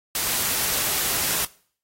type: noise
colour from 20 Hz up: white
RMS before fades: -24 dBFS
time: 0.15-1.45 s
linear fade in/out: 2 ms
effects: noise-tail reverb RT60 0.5 s tail -21 dB re dry + AAC 48 kbps